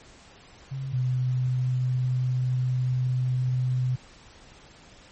sine tone pair in turn, 134.6 / 126.93 Hz, C3 / B2, +49 / +48 cents, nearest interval minor second, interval 101 cents, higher first, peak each -29 / -22 dBFS, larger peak second, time 0.71-0.93 / 0.93-3.96 s, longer second, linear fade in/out 10 ms, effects pink hiss -51 dBFS RMS until 5.11 s + MP3 32 kbps

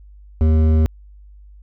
sine tone with hard clipping, 78.7 Hz, D#2, 20 cents sharp, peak -13 dBFS, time 0.41-0.86 s, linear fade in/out 0 ms, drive 11 dB, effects added 50 Hz sine -40 dBFS peak until 1.62 s

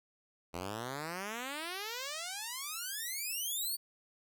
5% pulse exponential sweep, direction up, 82.8 to 4620 Hz, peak -27 dBFS, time 0.53-3.77 s, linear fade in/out 20 ms, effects none

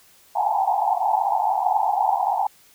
pink band-pass noise, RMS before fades -21 dBFS, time 0.35-2.47 s, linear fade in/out 5 ms, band 730 to 910 Hz, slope 96 dB/octave, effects white hiss -54 dBFS RMS until 2.74 s

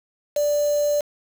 sine tone with quantisation, 587.3 Hz, D5, in tune, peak -18 dBFS, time 0.36-1.01 s, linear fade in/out 5 ms, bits 5, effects none

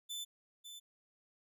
sawtooth tone with echo, 3520 Hz, A7, in tune, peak -37 dBFS, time 0.09-0.25 s, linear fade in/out 20 ms, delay 550 ms, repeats 1, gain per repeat -8 dB, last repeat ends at 0.8 s, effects none

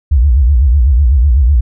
sine tone with vibrato, 65.41 Hz, C2, in tune, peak -5 dBFS, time 0.11-1.61 s, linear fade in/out 10 ms, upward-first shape sine, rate 8 Hz, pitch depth 240 cents each way, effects none

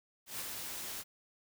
white noise with ADSR envelope, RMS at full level -39 dBFS, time 0.26-1.04 s, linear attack 130 ms, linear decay 39 ms, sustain -3 dB, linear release 39 ms, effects none

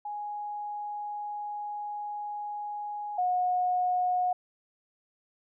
sine tone pair in turn, 830.6 / 725.8 Hz, G#5 / F#5, 0 / -34 cents, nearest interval major second, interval 234 cents, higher first, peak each -33 / -24 dBFS, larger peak second, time 0.05-3.18 / 3.18-4.33 s, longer first, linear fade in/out 5 ms, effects none

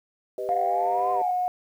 sine chord, G augmented, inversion none, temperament equal with one note detuned, 392 / 499 / 622.3 Hz, G4 / B4 / D#5, 0 / +18 / 0 cents, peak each -32 dBFS, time 0.38-1.22 s, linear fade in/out 2 ms
sine tone with pitch glide, 706 to 725.4 Hz, F5 to F#5, +19 to -34 cents, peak -22 dBFS, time 0.49-1.48 s, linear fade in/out 0 ms, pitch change +47 cents, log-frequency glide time 0.84-1.08 s
sine exponential two-way sweep, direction up then down, 711 to 1050 to 753 Hz, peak -29 dBFS, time 0.51-1.31 s, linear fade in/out 2 ms, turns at 1.12 s
effects tanh soft clip ceiling -13 dBFS + 9-bit

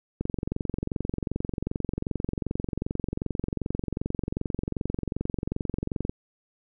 click train, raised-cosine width 3 ms, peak -15 dBFS, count 134, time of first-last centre 0.21-6.095 s, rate 22.6 Hz, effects none

